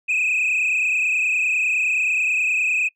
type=tone with frequency modulation; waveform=sine; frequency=2523 Hz; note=D#7; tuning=23 cents sharp; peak=-15 dBFS; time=0.08-2.89 s; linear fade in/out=20 ms; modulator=29.6 Hz; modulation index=3.2; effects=noise-tail reverb RT60 0.1 s tail -24 dB re dry + tanh soft clip ceiling -16 dBFS